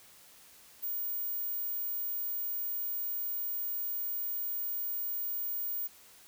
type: tone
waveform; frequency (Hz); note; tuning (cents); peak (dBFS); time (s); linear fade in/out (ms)
sine; 15420; B9; -43; -32; 0.82-5.88; 20
effects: white hiss -57 dBFS RMS until 6.27 s